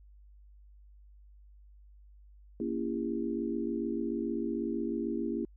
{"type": "chord", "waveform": "sine", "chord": "A# diminished seventh", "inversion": "none", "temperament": "just", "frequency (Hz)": [233.1, 279.7, 335.6, 402.8], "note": ["A#3", "C#4", "E4", "G4"], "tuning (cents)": [0, 16, 31, 47], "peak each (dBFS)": [-35, -37, -35, -38], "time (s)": [2.6, 5.45], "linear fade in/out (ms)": 2, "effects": ["added 50 Hz sine -53 dBFS peak until 5.56 s"]}